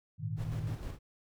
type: chord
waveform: sine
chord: Ab suspended second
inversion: none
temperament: equal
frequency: 103.83 / 116.54 / 155.56 Hz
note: Ab2 / Bb2 / Eb3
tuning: 0 / 0 / 0 cents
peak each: -38 dBFS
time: 0.18-0.77 s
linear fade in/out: 50 ms
type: noise with tremolo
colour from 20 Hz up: brown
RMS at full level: -40 dBFS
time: 0.36-0.99 s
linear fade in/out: 50 ms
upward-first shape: square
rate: 6.4 Hz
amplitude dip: 40%
effects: none